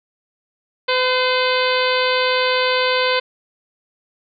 harmonic tone with a mistuned harmonic, 508 Hz, B4, 49 cents sharp, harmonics 1 / 2 / 3 / 4 / 5 / 6 / 7 / 8 / 9, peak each -19 / -22 / -24 / -25 / -26 / -27 / -27 / -28 / -29 dBFS, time 0.88-3.2 s, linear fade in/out 10 ms, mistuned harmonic 4, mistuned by +36 cents, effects none

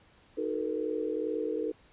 sine chord, B dominant seventh, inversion first, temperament equal with one note detuned, 311.1 / 370 / 440 / 482.3 Hz, D#4 / F#4 / A4 / B4, 0 / 0 / 0 / -41 cents, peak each -35 / -39 / -33 / -35 dBFS, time 0.37-1.72 s, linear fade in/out 10 ms, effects pink hiss -61 dBFS RMS until 1.92 s + resampled to 8000 Hz

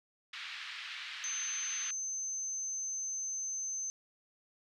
white band-pass noise, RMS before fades -44 dBFS, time 0.33-1.91 s, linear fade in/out 5 ms, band 1400 to 3700 Hz, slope 24 dB/octave
sine tone, 6210 Hz, G8, 17 cents flat, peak -35 dBFS, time 1.24-3.9 s, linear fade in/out 0 ms
effects none

